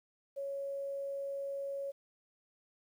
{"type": "tone with quantisation", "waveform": "sine", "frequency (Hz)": 555, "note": "C#5", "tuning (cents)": 2, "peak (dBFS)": -36, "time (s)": [0.36, 1.92], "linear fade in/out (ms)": 20, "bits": 11, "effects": []}